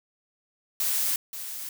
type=noise with echo; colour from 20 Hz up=blue; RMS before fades=-26 dBFS; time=0.8-1.16 s; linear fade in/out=2 ms; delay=530 ms; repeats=1; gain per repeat=-10 dB; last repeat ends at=1.69 s; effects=none